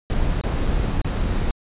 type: noise with dropouts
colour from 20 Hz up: brown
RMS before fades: -21 dBFS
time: 0.1-1.51 s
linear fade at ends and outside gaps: 0 ms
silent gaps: 0.411-0.437 / 0.67-0.675 / 1.015-1.046 s
effects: resampled to 8000 Hz